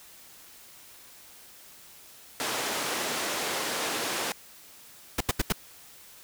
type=band-pass noise; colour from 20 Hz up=pink; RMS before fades=-31 dBFS; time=2.4-4.32 s; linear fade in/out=0 ms; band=360 to 11000 Hz; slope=12 dB/octave
type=noise bursts; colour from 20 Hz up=pink; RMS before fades=-24 dBFS; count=4; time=5.18-5.524 s; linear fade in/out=5 ms; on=26 ms; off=80 ms
effects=white hiss -51 dBFS RMS until 6.23 s